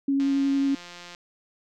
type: tone with vibrato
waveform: sine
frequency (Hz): 275.9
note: C#4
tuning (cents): -8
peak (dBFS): -20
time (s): 0.08-0.75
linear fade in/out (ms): 5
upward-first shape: triangle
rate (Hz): 11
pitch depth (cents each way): 13
type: click train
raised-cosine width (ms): 0.2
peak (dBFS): -25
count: 167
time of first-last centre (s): 0.2-1.149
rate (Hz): 175
effects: none